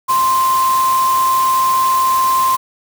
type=tone in noise; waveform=sine; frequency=1046.5 Hz; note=C6; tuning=in tune; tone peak=-11 dBFS; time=0.08-2.57 s; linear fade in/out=20 ms; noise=white; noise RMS=-25 dBFS; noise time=0.08-2.57 s; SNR=+11 dB; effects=none